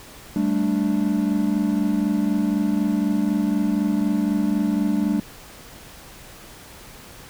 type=chord; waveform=triangle; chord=G suspended second; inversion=none; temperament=equal; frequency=196 / 220 / 293.7 Hz; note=G3 / A3 / D4; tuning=0 / 0 / 0 cents; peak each=-21 dBFS; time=0.36-5.2 s; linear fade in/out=2 ms; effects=pink hiss -43 dBFS RMS until 7.29 s